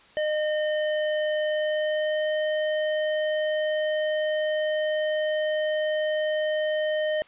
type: tone with pitch glide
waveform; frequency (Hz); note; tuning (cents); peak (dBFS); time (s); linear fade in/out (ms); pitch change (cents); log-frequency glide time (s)
square; 611 to 615.2; D#5 to D#5; -32 to -20; -24; 0.17-7.22; 0; +12; 1.44-2.31
effects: white hiss -54 dBFS RMS until 7.27 s + resampled to 8000 Hz